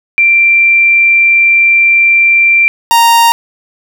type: tone pair in turn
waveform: sine / 45% pulse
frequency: 2359 / 930 Hz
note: D7 / A#5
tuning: +7 / -4 cents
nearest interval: octave + major third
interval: 1611 cents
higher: first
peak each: -4 dBFS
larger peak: neither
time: 0.18-2.68 / 2.91-3.32 s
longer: first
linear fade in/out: 0 ms
effects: none